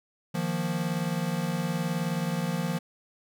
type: chord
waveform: square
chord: Eb suspended second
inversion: none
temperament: equal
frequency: 155.56 / 174.61 / 233.1 Hz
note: Eb3 / F3 / Bb3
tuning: 0 / 0 / 0 cents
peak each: -33 / -30 / -36 dBFS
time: 0.34-2.79 s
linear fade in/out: 10 ms
effects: none